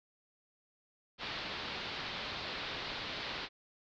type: low-pass noise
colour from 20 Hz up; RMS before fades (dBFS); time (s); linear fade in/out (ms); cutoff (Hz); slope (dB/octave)
white; -41; 1.18-3.49; 50; 4500; 48
effects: none